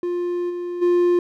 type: tone with level steps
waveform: triangle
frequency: 351.9 Hz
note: F4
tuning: 13 cents sharp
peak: -19 / -23 / -12 dBFS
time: 0.03-1.19 s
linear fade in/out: 2 ms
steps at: 0.49 / 0.81 s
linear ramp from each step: 20 ms
effects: none